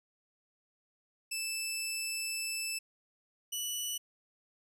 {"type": "tone pair in turn", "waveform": "15% pulse", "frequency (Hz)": [2637, 2957], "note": ["E7", "F#7"], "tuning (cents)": [0, -2], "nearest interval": "major second", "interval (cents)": 198, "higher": "second", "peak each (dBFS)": -27, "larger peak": "neither", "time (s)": [[1.31, 2.79], [3.52, 3.98]], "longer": "first", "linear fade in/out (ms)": 10, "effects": []}